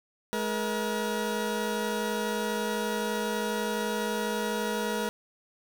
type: tone pair together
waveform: 20% pulse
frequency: 212.6 / 477.2 Hz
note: G#3 / A#4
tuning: +41 / +41 cents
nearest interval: octave + major second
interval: 1400 cents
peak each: -26 dBFS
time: 0.33-5.09 s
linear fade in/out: 0 ms
effects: 8-bit